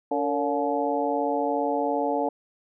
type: harmonic tone with a mistuned harmonic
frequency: 142.6 Hz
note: C#3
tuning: 49 cents sharp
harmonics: 2 / 3 / 4 / 5 / 6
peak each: -29 / -29 / -29 / -29 / -29 dBFS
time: 0.11-2.29 s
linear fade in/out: 5 ms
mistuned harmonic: 3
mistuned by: +100 cents
effects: none